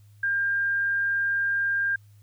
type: tone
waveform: sine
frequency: 1601 Hz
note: G6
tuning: 36 cents sharp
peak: -22 dBFS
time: 0.23-1.96 s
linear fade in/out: 5 ms
effects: added 103 Hz sine -50 dBFS peak until 2.22 s + white hiss -67 dBFS RMS until 2.22 s